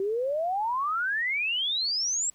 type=exponential sweep; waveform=sine; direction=up; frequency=377.9 to 7800 Hz; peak=-25 dBFS; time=0-2.3 s; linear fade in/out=2 ms; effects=pink hiss -63 dBFS RMS until 2.34 s